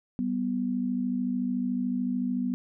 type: tone pair together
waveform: sine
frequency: 193.24 / 246.9 Hz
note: G3 / B3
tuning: -25 / 0 cents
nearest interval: major third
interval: 425 cents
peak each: -31 / -27 dBFS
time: 0.19-2.54 s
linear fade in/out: 0 ms
effects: none